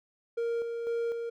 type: tone with tremolo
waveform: triangle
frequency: 466.2 Hz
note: A#4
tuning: in tune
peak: -26 dBFS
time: 0.37-1.3 s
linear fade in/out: 10 ms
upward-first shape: square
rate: 2 Hz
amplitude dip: 40%
effects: none